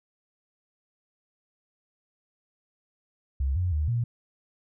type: tone with pitch steps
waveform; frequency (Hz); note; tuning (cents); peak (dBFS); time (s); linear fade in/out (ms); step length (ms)
sine; 67.5 / 90.1 / 75.9 / 118.5; C#2 / F#2 / D#2 / A#2; -45 / -45 / -42 / +29; -23; 3.4-4.04; 5; 160
effects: none